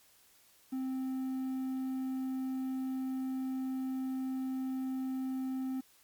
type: tone with quantisation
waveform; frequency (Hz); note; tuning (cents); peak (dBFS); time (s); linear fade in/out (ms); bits
triangle; 261.6; C4; 0; -31; 0.72-5.81; 10; 10
effects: white hiss -64 dBFS RMS until 6.03 s + MP3 96 kbps